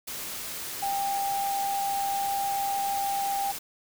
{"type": "tone in noise", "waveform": "sine", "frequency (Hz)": 794, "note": "G5", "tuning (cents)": 22, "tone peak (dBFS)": -26, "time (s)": [0.82, 3.52], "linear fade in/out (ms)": 10, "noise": "white", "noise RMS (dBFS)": -36, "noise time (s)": [0.07, 3.59], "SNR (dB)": 7, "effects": []}